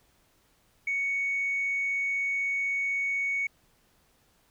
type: tone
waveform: sine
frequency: 2226 Hz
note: C#7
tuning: 7 cents sharp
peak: -25 dBFS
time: 0.87-3.47 s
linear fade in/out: 5 ms
effects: tanh soft clip ceiling -22 dBFS + pink hiss -66 dBFS RMS until 4.5 s